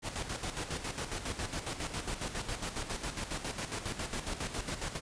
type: noise with tremolo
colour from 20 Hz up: pink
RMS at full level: -36 dBFS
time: 0.02-5.01 s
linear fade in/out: 50 ms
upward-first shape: square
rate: 7.3 Hz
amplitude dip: 60%
effects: resampled to 22050 Hz